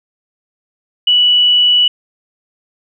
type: tone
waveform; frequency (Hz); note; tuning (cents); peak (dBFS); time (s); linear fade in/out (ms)
sine; 2950; F#7; -6; -7; 1.07-1.88; 5
effects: none